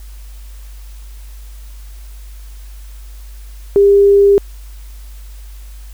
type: tone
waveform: sine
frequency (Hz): 400.9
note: G4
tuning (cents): +39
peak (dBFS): -5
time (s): 3.76-4.38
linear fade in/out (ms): 0
effects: added 50 Hz sine -30 dBFS peak until 5.93 s + white hiss -46 dBFS RMS until 5.93 s